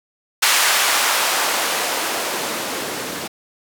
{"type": "noise with band-pass filter sweep", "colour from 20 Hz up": "blue", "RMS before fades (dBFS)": -20, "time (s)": [0.42, 3.28], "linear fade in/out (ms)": 10, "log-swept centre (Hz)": [1300, 220], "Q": 0.89, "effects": []}